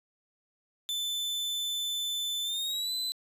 40% pulse tone with pitch glide, 3520 to 4020 Hz, A7 to B7, 0 to +30 cents, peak -29 dBFS, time 0.89-3.12 s, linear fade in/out 0 ms, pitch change +230 cents, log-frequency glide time 2.43-2.93 s, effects resampled to 32000 Hz + 11-bit

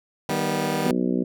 15% pulse chord, Eb augmented, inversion none, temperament just, 155.56 / 194.45 / 243.1 Hz, Eb3 / G3 / B3, 0 / -14 / -27 cents, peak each -21 dBFS, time 0.29-0.91 s, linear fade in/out 2 ms
harmonic tone, 61.74 Hz, B1, in tune, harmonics 3 / 4 / 5 / 6 / 7 / 8 / 9 / 10, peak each -26 / -24 / -28 / -28 / -39 / -34 / -39 / -43 dBFS, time 0.85-1.24 s, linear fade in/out 10 ms
effects none

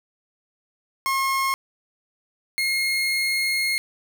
30% pulse tone pair in turn, 1077 / 2149 Hz, C6 / C7, +50 / +46 cents, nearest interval octave, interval 1196 cents, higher second, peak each -18 dBFS, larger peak neither, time 1.06-1.54 / 2.58-3.78 s, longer second, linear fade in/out 0 ms, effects 9-bit

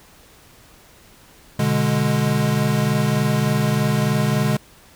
square chord, G# diminished, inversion first, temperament equal, 123.47 / 146.83 / 207.7 Hz, B2 / D3 / G#3, 0 / 0 / 0 cents, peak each -23 / -21 / -22 dBFS, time 1.59-4.57 s, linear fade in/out 5 ms, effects pink hiss -49 dBFS RMS until 4.95 s

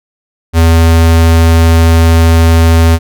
square tone, 82.41 Hz, E2, in tune, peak -4 dBFS, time 0.53-2.99 s, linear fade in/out 50 ms, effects none

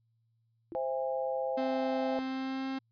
sine tone with exponential decay, 335.9 Hz, E4, 33 cents sharp, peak -35 dBFS, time 0.72-0.8 s, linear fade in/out 0 ms, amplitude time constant 16 ms
sine chord, C augmented, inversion none, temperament equal with one note detuned, 523.3 / 659.3 / 814.9 Hz, C5 / E5 / G#5, 0 / 0 / -33 cents, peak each -32 / -37 / -37 dBFS, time 0.75-2.19 s, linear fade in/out 0 ms
45% pulse tone with pitch glide, 261.6 to 266.3 Hz, C4 to C4, 0 to +31 cents, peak -33 dBFS, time 1.57-2.79 s, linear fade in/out 10 ms, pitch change +31 cents, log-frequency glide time 2.13-2.68 s
effects added 114 Hz sine -70 dBFS peak until 2.91 s + resampled to 11025 Hz

